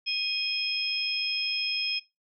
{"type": "tone cluster", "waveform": "sine", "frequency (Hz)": [2488, 3257, 5150], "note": ["D#7", "G#7", "E8"], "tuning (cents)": [-1, -34, -41], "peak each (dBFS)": [-31, -33, -29], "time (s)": [0.06, 2], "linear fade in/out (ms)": 20, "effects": ["noise-tail reverb RT60 0.2 s tail -19 dB re dry"]}